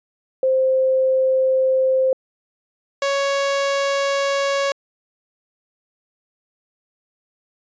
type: tone pair in turn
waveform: sine / sawtooth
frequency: 523.3 / 556.1 Hz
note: C5 / C#5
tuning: 0 / +5 cents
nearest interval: minor second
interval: 105 cents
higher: second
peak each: -14 / -14 dBFS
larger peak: neither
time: 0.43-2.13 / 3.02-4.72 s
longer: neither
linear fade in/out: 2 ms
effects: resampled to 16000 Hz